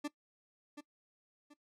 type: tone with echo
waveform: 40% pulse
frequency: 293.7 Hz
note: D4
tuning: in tune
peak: -34 dBFS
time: 0.04-0.08 s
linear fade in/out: 10 ms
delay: 730 ms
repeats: 2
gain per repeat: -10 dB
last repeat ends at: 1.54 s
effects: noise-tail reverb RT60 0.1 s tail -19 dB re dry + low-pass 10000 Hz 12 dB/octave